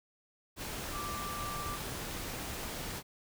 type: tone in noise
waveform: sine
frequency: 1174.7 Hz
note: D6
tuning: in tune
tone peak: -39 dBFS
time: 0.91-1.79 s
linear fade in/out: 50 ms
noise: pink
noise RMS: -40 dBFS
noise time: 0.56-3.03 s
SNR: -2 dB
effects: none